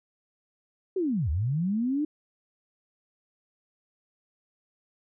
sine linear two-way sweep, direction down then up, 394.7 to 69.3 to 308.9 Hz, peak -24 dBFS, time 0.96-2.05 s, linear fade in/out 5 ms, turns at 1.3 s, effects none

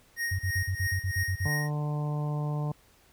square tone with tremolo, 1864.7 Hz, A#6, in tune, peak -28 dBFS, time 0.16-1.71 s, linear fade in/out 50 ms, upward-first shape triangle, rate 3.1 Hz, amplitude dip 85%
sine tone bursts, 94.2 Hz, F#2, 32 cents sharp, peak -26 dBFS, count 10, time 0.31-1.479 s, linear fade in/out 10 ms, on 80 ms, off 41 ms
harmonic tone, 148.7 Hz, D3, 22 cents sharp, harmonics 1 / 2 / 3 / 4 / 5 / 6 / 7, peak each -28 / -42 / -43 / -43 / -44 / -45 / -46 dBFS, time 1.45-2.72 s, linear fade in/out 5 ms
effects pink hiss -61 dBFS RMS until 3.12 s

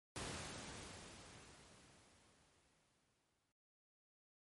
pink noise with exponential decay, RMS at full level -45 dBFS, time 0.16-3.52 s, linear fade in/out 0 ms, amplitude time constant 730 ms, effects high-pass 60 Hz 12 dB/octave + MP3 48 kbps

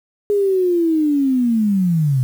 sine linear sweep, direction down, 415.3 to 123.47 Hz, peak -13 dBFS, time 0.3-2.23 s, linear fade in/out 0 ms, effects 7-bit

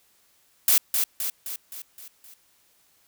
blue noise with echo, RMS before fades -18 dBFS, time 0.68-0.78 s, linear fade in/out 2 ms, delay 260 ms, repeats 6, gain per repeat -5 dB, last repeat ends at 2.34 s, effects white hiss -63 dBFS RMS until 3.07 s

